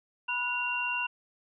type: tone cluster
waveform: sine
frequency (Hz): 979 / 1462 / 2764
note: B5 / F#6 / F7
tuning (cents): -15 / -21 / -19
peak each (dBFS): -34 / -37 / -30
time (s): 0.28-1.07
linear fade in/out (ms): 10
effects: none